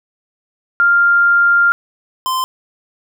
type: tone pair in turn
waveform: sine / square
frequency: 1396.9 / 1036.3 Hz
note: F6 / C6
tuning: 0 / -17 cents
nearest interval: perfect fourth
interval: 517 cents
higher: first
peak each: -8 / -16 dBFS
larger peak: first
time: 0.8-1.72 / 2.26-2.44 s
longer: first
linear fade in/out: 0 ms
effects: none

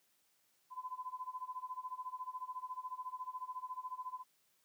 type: tone with tremolo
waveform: sine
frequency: 1014 Hz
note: B5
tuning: 45 cents sharp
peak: -38 dBFS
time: 0.7-4.24 s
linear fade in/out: 50 ms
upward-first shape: sine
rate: 14 Hz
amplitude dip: 90%
effects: white hiss -75 dBFS RMS until 4.64 s + high-pass 100 Hz 12 dB/octave

